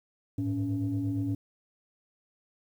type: tone cluster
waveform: sine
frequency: 100.8 / 109.4 / 281.4 Hz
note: G2 / A2 / C#4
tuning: +49 / -9 / +26 cents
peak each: -36 / -30 / -29 dBFS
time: 0.38-1.35 s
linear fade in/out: 5 ms
effects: tanh soft clip ceiling -22 dBFS + 10-bit